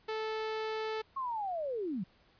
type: tone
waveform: sawtooth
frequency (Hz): 437.6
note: A4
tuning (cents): -9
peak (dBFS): -30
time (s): 0.08-1.02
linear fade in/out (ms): 10
type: linear sweep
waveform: sine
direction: down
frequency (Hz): 1100 to 164.81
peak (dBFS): -33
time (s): 1.16-2.04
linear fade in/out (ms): 10
effects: pink hiss -66 dBFS RMS until 2.39 s + resampled to 11025 Hz